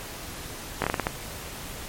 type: slowing click train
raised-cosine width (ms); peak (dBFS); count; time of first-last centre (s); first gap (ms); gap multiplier
0.5; -8; 7; 0.82-1.069; 20; 1.29
effects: pink hiss -38 dBFS RMS until 1.88 s + MP3 64 kbps